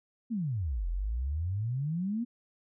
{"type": "exponential two-way sweep", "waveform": "sine", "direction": "down then up", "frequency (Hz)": [245.9, 41.2, 245.9], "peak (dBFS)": -29, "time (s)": [0.3, 2.25], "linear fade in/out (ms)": 20, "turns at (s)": 0.88, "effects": []}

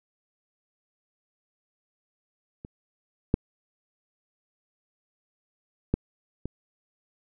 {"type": "clicks", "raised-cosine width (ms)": 3, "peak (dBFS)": [-26, -7, -9, -19], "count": 4, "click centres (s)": [2.649, 3.341, 5.94, 6.456], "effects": []}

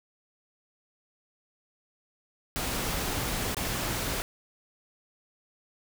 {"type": "noise with dropouts", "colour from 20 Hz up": "pink", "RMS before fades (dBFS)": -31, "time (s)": [2.56, 4.22], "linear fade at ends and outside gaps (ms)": 0, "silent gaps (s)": [3.546, 3.568], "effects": []}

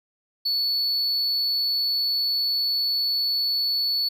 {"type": "tone", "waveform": "triangle", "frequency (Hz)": 4435, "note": "C#8", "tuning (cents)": 0, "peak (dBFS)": -20, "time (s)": [0.45, 4.09], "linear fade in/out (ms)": 10, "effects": []}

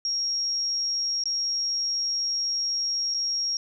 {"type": "tone with dropouts", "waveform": "sine", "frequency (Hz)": 5588, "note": "F8", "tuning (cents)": 0, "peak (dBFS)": -24, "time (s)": [0.05, 3.57], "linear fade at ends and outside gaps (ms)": 1, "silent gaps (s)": [[1.238, 1.256], [3.14, 3.145]], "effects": []}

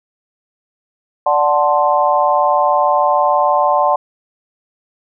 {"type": "chord", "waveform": "sine", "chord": "D dominant seventh", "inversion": "none", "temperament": "equal", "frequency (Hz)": [587.3, 740, 880, 1046.5], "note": ["D5", "F#5", "A5", "C6"], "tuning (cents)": [0, 0, 0, 0], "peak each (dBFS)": -16, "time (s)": [1.26, 3.96], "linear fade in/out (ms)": 5, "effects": []}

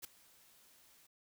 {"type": "noise with ADSR envelope", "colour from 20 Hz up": "white", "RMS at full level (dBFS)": -43, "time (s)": [0.02, 1.07], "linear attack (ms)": 25, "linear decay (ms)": 7, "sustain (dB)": -22, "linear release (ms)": 10, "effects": []}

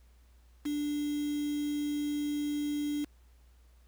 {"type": "tone with quantisation", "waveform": "sine", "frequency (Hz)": 293.7, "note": "D4", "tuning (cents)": 0, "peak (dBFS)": -30, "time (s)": [0.65, 3.05], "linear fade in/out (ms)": 10, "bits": 7, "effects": ["added 60 Hz sine -57 dBFS peak until 3.87 s", "pink hiss -70 dBFS RMS until 3.87 s"]}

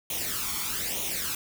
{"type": "noise with flanger", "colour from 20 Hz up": "white", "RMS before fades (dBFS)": -31, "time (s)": [0.1, 1.35], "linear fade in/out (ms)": 2, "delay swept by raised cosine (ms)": [0.31, 0.92], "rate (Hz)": 1.1, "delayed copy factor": 0.7, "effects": []}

